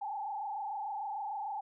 sine tone with frequency modulation, 830.6 Hz, G#5, in tune, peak -35 dBFS, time 0.01-1.61 s, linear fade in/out 10 ms, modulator 26.7 Hz, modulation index 1.8, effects none

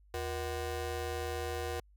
25% pulse ring-modulated tone, 277.2 Hz, C#4, in tune, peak -28 dBFS, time 0.14-1.8 s, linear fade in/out 2 ms, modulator 198 Hz, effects added 50 Hz sine -59 dBFS peak until 1.96 s

